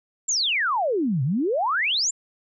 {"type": "exponential two-way sweep", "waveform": "sine", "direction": "down then up", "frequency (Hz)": [7620, 123.47, 7620], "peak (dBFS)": -20, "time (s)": [0.28, 2.11], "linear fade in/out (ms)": 10, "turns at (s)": 1.23, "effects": []}